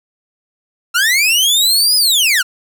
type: linear two-way sweep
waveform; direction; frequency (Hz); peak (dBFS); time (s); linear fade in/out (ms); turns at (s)
sawtooth; up then down; 1334 to 5070 to 1334; -7; 0.94-2.43; 20; 1.96
effects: none